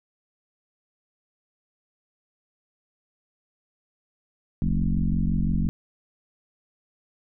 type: tone with frequency modulation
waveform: sine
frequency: 104.8 Hz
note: G#2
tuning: 16 cents sharp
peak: -20 dBFS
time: 4.62-5.69 s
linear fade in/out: 0 ms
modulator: 45.8 Hz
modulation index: 2.8
effects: none